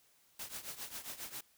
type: noise with tremolo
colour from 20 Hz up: white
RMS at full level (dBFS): -42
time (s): 0.39-1.41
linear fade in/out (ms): 5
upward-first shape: triangle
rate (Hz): 7.4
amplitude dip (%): 85
effects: white hiss -69 dBFS RMS until 1.57 s